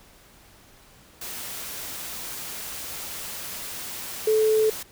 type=tone in noise; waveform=sine; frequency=435.2 Hz; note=A4; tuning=19 cents flat; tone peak=-17 dBFS; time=4.27-4.7 s; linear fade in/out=5 ms; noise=white; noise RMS=-35 dBFS; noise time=1.21-4.83 s; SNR=+15 dB; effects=pink hiss -53 dBFS RMS until 4.91 s